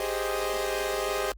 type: chord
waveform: sawtooth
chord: Ab major seventh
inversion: third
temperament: equal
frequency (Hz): 392 / 415.3 / 523.3 / 622.3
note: G4 / Ab4 / C5 / Eb5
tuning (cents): 0 / 0 / 0 / 0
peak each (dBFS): -29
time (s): 0-1.32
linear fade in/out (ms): 2
effects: added 50 Hz sine -44 dBFS peak until 1.37 s + Opus 24 kbps